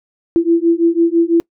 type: beating tone pair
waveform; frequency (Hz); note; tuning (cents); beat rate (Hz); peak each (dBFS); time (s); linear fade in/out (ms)
sine; 332.9 / 338.9; E4 / E4; +17 / +48; 6; -13; 0.36-1.4; 0
effects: noise-tail reverb RT60 0.1 s tail -26 dB re dry